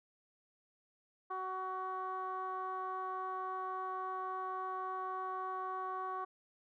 15% pulse tone with low-pass filter, 374.7 Hz, F#4, 22 cents sharp, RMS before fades -40 dBFS, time 1.3-6.25 s, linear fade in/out 10 ms, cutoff 1100 Hz, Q 3.7, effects none

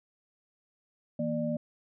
sine tone cluster, 161.6 / 235.1 / 595 Hz, E3 / A#3 / D5, -34 / +15 / +22 cents, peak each -35 / -31 / -33 dBFS, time 1.19-1.57 s, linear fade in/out 5 ms, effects none

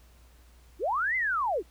sine linear two-way sweep, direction up then down, 291.1 to 2093 to 291.1 Hz, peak -25 dBFS, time 0.79-1.63 s, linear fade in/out 50 ms, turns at 1.16 s, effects added 60 Hz sine -54 dBFS peak until 1.7 s + pink hiss -62 dBFS RMS until 1.7 s

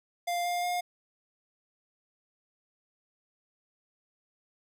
square tone with pitch steps, 698.5 / 705 / 711.5 Hz, F5 / F5 / F5, 0 / +16 / +32 cents, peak -29 dBFS, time 0.27-0.81 s, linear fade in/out 10 ms, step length 180 ms, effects none

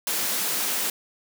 white high-pass noise, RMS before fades -26 dBFS, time 0.07-0.9 s, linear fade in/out 2 ms, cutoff 160 Hz, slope 48 dB/octave, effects none

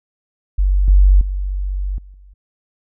sine tone with level steps, 47.59 Hz, F#1, 49 cents sharp, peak -11 / -6 / -18 / -36 / -40 dBFS, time 0.58-2.34 s, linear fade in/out 10 ms, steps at 0.88 / 1.21 / 1.98 / 2.14 s, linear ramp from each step 2 ms, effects none

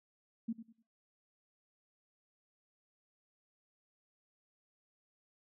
sine tone with echo, 227.9 Hz, A#3, 39 cents flat, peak -33 dBFS, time 0.48-0.53 s, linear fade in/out 10 ms, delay 99 ms, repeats 3, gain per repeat -12 dB, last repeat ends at 0.827 s, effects noise-tail reverb RT60 0.3 s tail -24 dB re dry

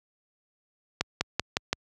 accelerating click train, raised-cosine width 0.2 ms, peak -7 dBFS, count 5, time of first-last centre 1.01-1.73 s, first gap 200 ms, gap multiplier 0.93, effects high-pass 60 Hz 12 dB/octave

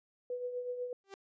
sine tone with tremolo, 493.9 Hz, B4, in tune, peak -33 dBFS, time 0.3-0.93 s, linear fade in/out 2 ms, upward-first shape triangle, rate 8.1 Hz, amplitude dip 60%
sawtooth tone with exponential growth, 392 Hz, G4, in tune, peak -38 dBFS, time 1.04-1.14 s, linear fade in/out 0 ms, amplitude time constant 21 ms
effects resampled to 16000 Hz

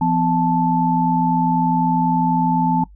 sine tone cluster, 171.9 / 251.9 / 876 Hz, F3 / B3 / A5, -27 / +34 / -8 cents, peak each -19 / -20 / -18 dBFS, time 0.01-2.84 s, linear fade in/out 5 ms, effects noise-tail reverb RT60 0.1 s tail -19 dB re dry + added 50 Hz sine -41 dBFS peak until 2.95 s

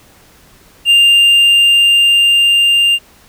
triangle tone with level ramp, 2797 Hz, F7, 2 cents sharp, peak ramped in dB -3 to -6 dBFS, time 0.85-2.99 s, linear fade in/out 50 ms, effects pink hiss -45 dBFS RMS until 3.28 s

